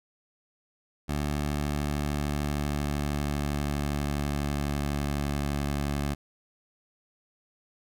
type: tone with pitch glide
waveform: 15% pulse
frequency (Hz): 73.42 to 71.49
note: D2 to D2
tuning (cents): 0 to -46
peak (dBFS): -21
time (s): 1.08-6.15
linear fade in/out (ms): 20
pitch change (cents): -46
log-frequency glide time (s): 1.53-5.58
effects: none